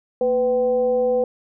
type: tone with frequency modulation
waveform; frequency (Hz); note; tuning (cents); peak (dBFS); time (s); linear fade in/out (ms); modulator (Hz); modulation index
sine; 499.5; B4; +20; -16; 0.21-1.24; 2; 269; 0.42
effects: none